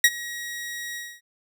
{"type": "tone with ADSR envelope", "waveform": "sawtooth", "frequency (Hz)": 1900, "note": "A#6", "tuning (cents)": 33, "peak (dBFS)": -7, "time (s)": [0.04, 1.21], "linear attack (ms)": 3, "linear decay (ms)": 49, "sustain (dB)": -21, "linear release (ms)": 250, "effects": []}